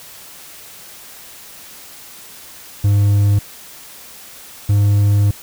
triangle tone pair in turn, 101.7 / 102.08 Hz, G#2 / G#2, -36 / -29 cents, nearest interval unison, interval 7 cents, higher second, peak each -8 dBFS, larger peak neither, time 2.84-3.39 / 4.69-5.31 s, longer second, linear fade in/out 5 ms, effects white hiss -38 dBFS RMS until 5.42 s

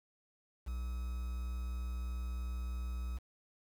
triangle tone with quantisation, 61.5 Hz, B1, 7 cents flat, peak -34 dBFS, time 0.66-3.19 s, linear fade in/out 20 ms, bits 9, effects none

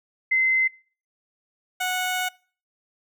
sine / 15% pulse tone pair in turn, 2061 / 735.7 Hz, C7 / F#5, -27 / -10 cents, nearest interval octave + tritone, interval 1783 cents, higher first, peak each -17 dBFS, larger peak neither, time 0.31-0.68 / 1.8-2.29 s, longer second, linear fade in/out 10 ms, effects noise-tail reverb RT60 0.4 s tail -23 dB re dry

